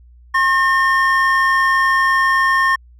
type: tone pair together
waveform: triangle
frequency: 1074.7 / 1818 Hz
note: C6 / A#6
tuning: +46 / -44 cents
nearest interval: major sixth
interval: 910 cents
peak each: -13 dBFS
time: 0.34-2.76 s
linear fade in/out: 10 ms
effects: added 60 Hz sine -42 dBFS peak until 2.99 s + resampled to 32000 Hz